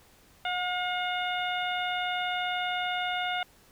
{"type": "harmonic tone with a mistuned harmonic", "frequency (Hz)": 717, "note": "F5", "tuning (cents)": 45, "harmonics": [1, 2, 3, 4, 5], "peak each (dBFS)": [-31, -34, -36, -37, -38], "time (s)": [0.45, 3.43], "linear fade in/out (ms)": 2, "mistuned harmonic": 1, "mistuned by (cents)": 18, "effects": ["pink hiss -59 dBFS RMS until 3.71 s"]}